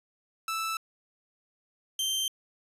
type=tone pair in turn; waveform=sawtooth; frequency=1318.5 / 3136 Hz; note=E6 / G7; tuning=0 / 0 cents; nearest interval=octave + minor third; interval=1500 cents; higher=second; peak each=-26 / -24 dBFS; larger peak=second; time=0.48-0.77 / 1.99-2.28 s; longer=neither; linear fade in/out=2 ms; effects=resampled to 32000 Hz